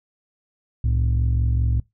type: tone pair together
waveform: sine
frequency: 65.8 / 110.82 Hz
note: C2 / A2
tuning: +10 / +13 cents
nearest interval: major sixth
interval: 903 cents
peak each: -17 / -19 dBFS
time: 0.84-1.8 s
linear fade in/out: 5 ms
effects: noise-tail reverb RT60 0.2 s tail -25 dB re dry + tanh soft clip ceiling -14 dBFS